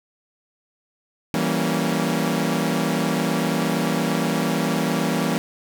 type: chord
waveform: sawtooth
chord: E diminished seventh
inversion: none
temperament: equal with one note detuned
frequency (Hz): 164.81 / 193.63 / 233.1 / 277.2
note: E3 / G3 / Bb3 / Db4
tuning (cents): 0 / -21 / 0 / 0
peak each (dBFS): -21 / -22 / -21 / -23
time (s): 1.34-5.38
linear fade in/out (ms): 0
effects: none